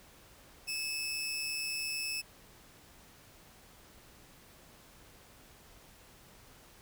sawtooth tone pair together, 2599 / 5347 Hz, E7 / E8, -25 / +24 cents, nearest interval octave, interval 1249 cents, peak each -33 / -36 dBFS, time 0.67-2.22 s, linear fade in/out 20 ms, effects pink hiss -58 dBFS RMS until 6.81 s

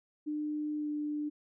sine tone with pitch glide, 300.6 to 297.7 Hz, D4 to D4, +40 to +24 cents, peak -32 dBFS, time 0.26-1.3 s, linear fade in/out 20 ms, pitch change -16 cents, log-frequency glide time 0.77-0.88 s, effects none

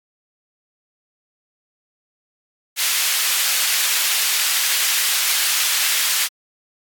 pink high-pass noise, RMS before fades -19 dBFS, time 2.76-6.29 s, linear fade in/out 50 ms, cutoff 2200 Hz, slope 12 dB/octave, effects AAC 64 kbps

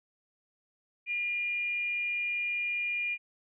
sine tone with frequency modulation, 2415 Hz, D7, 48 cents sharp, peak -29 dBFS, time 1.06-3.18 s, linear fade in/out 50 ms, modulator 443 Hz, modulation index 0.2, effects none

